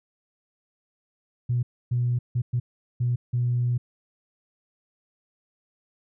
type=tone bursts at uneven times; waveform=sine; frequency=121.9 Hz; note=B2; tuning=22 cents flat; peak=-20 dBFS; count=6; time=1.49-1.63 / 1.91-2.19 / 2.35-2.42 / 2.53-2.6 / 3-3.16 / 3.33-3.78 s; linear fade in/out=10 ms; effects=tanh soft clip ceiling -16 dBFS